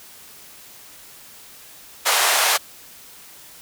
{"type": "band-pass noise", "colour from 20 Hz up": "pink", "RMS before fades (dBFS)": -18, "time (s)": [2.05, 2.58], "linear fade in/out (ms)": 20, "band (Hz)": [640, 14000], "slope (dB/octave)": 24, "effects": ["white hiss -44 dBFS RMS until 3.61 s"]}